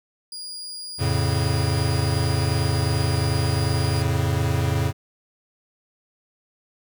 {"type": "tone", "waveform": "35% pulse", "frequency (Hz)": 4859, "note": "D#8", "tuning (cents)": -42, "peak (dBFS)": -31, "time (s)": [0.32, 4.02], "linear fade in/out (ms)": 2}
{"type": "chord", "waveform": "square", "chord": "F augmented", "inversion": "none", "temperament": "equal", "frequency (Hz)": [87.31, 110, 138.59], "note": ["F2", "A2", "C#3"], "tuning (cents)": [0, 0, 0], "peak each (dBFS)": -25, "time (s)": [0.98, 4.93], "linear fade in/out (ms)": 50}
{"effects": []}